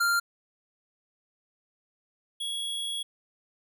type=tone pair in turn; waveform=square; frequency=1392 / 3336 Hz; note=F6 / G#7; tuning=-6 / +7 cents; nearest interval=octave + minor third; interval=1513 cents; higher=second; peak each=-23 / -31 dBFS; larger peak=first; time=0-0.2 / 2.4-3.03 s; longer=second; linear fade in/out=10 ms; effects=none